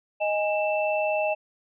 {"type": "tone cluster", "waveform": "sine", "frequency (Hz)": [622, 825, 2660], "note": ["D#5", "G#5", "E7"], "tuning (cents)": [-1, -12, 15], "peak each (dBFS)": [-24, -29, -30], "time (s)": [0.2, 1.35], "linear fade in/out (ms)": 20, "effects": []}